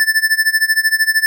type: tone with tremolo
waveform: square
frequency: 1760 Hz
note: A6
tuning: in tune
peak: -9 dBFS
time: 0-1.26 s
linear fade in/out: 0 ms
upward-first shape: sine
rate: 13 Hz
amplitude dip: 90%
effects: none